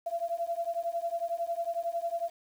sine beating tone pair, 674 / 685 Hz, E5 / F5, +38 / -34 cents, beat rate 11 Hz, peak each -33 / -33 dBFS, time 0.06-2.3 s, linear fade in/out 10 ms, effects 9-bit

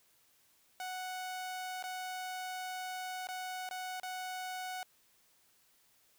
sawtooth tone with dropouts, 740 Hz, F#5, in tune, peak -35 dBFS, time 0.8-4.83 s, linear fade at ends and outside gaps 1 ms, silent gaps 1.826-1.839 / 3.271-3.287 / 3.69-3.71 / 3.999-4.032 s, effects white hiss -69 dBFS RMS until 6.18 s

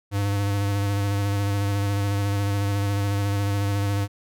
square tone with vibrato, 100.5 Hz, G2, 44 cents sharp, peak -22 dBFS, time 0.11-4.08 s, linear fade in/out 50 ms, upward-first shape square, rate 14 Hz, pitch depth 18 cents each way, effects none

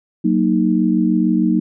sine chord, D# minor, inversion first, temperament just, 186.68 / 233.3 / 311.1 Hz, F#3 / A#3 / D#4, +16 / +2 / 0 cents, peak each -17 dBFS, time 0.24-1.6 s, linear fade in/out 10 ms, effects none

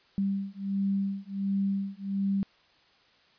sine beating tone pair, 196 / 197.4 Hz, G3 / G3, 0 / +12 cents, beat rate 1.4 Hz, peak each -30 dBFS, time 0.18-2.43 s, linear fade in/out 0 ms, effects white hiss -62 dBFS RMS until 3.38 s + resampled to 11025 Hz

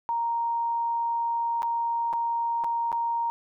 sine tone with dropouts, 932.3 Hz, A#5, in tune, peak -24 dBFS, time 0.09-3.3 s, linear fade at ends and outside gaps 0 ms, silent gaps 1.621-1.63 / 2.129-2.135 / 2.638-2.644 / 2.918-2.927 s, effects none

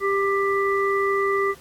harmonic tone, 395.2 Hz, G4, 14 cents sharp, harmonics 1 / 3 / 5, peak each -21 / -24 / -27 dBFS, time 0-1.55 s, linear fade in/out 50 ms, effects pink hiss -49 dBFS RMS until 1.6 s + AAC 64 kbps

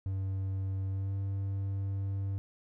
triangle tone with pitch glide, 96.1 to 97.89 Hz, G2 to G2, -34 to -2 cents, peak -29 dBFS, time 0.06-2.38 s, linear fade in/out 0 ms, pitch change +32 cents, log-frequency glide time 0.89-1.13 s, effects none

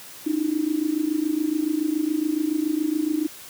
sine tone with amplitude modulation, 307.9 Hz, D#4, 18 cents flat, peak -17 dBFS, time 0.26-3.27 s, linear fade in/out 10 ms, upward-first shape sine, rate 27.1 Hz, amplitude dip 85%, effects white hiss -42 dBFS RMS until 3.49 s + high-pass 80 Hz 12 dB/octave

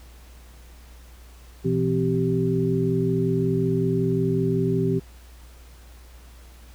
sine tone cluster, 121.7 / 167.1 / 259.2 / 388 Hz, B2 / E3 / C4 / G4, -25 / +24 / -16 / -18 cents, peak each -26 / -24 / -27 / -24 dBFS, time 1.64-5 s, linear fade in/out 20 ms, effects added 60 Hz sine -44 dBFS peak until 6.74 s + pink hiss -53 dBFS RMS until 6.74 s

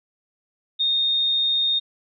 sine tone, 3683 Hz, A#7, 22 cents flat, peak -18 dBFS, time 0.79-1.8 s, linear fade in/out 20 ms, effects none

